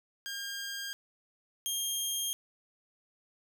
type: tone pair in turn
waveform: 15% pulse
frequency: 1609 / 3218 Hz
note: G6 / G7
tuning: +45 / +45 cents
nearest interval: octave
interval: 1200 cents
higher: second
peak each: -30 / -24 dBFS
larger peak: second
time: 0.26-0.93 / 1.66-2.33 s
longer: neither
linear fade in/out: 0 ms
effects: none